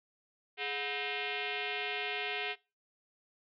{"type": "tone with frequency modulation", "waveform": "sine", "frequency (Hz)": 154.4, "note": "D#3", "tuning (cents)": -13, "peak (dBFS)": -33, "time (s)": [0.57, 2.56], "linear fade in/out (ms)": 50, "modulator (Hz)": 572, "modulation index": 5.5, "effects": ["noise-tail reverb RT60 0.3 s tail -22 dB re dry"]}